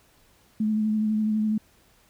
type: tone with vibrato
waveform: sine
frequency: 215.2 Hz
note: A3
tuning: 38 cents flat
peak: -21 dBFS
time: 0.6-1.58 s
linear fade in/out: 5 ms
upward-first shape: sine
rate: 12 Hz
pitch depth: 22 cents each way
effects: pink hiss -60 dBFS RMS until 2.09 s